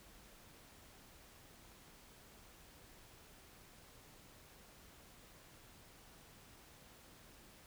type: silence
effects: pink hiss -61 dBFS RMS until 7.66 s